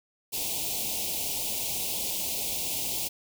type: band-stop noise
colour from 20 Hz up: white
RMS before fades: -31 dBFS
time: 0.32-3.09 s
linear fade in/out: 20 ms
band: 900 to 2400 Hz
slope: 48 dB/octave
effects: none